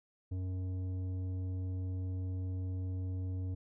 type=tone with tanh clipping; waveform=sine; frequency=92.5 Hz; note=F#2; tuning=in tune; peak=-36 dBFS; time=0.31-3.55 s; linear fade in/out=10 ms; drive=10 dB; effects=none